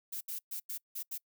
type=noise bursts at uneven times; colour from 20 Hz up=violet; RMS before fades=-39 dBFS; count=6; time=0.12-0.21 / 0.28-0.39 / 0.51-0.6 / 0.69-0.78 / 0.95-1.03 / 1.11-1.18 s; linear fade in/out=10 ms; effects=noise-tail reverb RT60 0.1 s tail -25 dB re dry